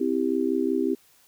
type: chord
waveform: sine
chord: C major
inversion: none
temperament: just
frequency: 261.6 / 327 / 392.4 Hz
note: C4 / E4 / G4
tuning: 0 / -14 / +2 cents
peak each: -26 dBFS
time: 0-0.95 s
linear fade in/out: 10 ms
effects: white hiss -59 dBFS RMS until 1.27 s